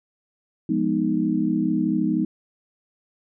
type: chord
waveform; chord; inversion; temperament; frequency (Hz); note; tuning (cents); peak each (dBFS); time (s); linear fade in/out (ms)
sine; F half-diminished seventh; none; equal; 174.61 / 207.7 / 246.9 / 311.1; F3 / Ab3 / Cb4 / Eb4; 0 / 0 / 0 / 0; -27 / -25 / -25 / -23; 0.69-2.25; 5
effects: none